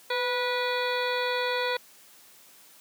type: harmonic tone with a mistuned harmonic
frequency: 488.7 Hz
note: B4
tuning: 18 cents flat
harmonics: 1 / 2 / 3 / 4 / 5 / 7 / 8 / 9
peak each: -29 / -32 / -34 / -35 / -36 / -37 / -38 / -39 dBFS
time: 0.1-1.77 s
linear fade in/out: 5 ms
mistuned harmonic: 1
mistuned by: +37 cents
effects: white hiss -54 dBFS RMS until 2.8 s + high-pass 150 Hz 12 dB/octave